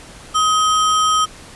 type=tone with sample-and-hold; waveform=sine; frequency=1263 Hz; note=D#6; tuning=26 cents sharp; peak=-12 dBFS; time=0.34-1.26 s; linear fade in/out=20 ms; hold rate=4410 Hz; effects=pink hiss -39 dBFS RMS until 1.55 s + resampled to 24000 Hz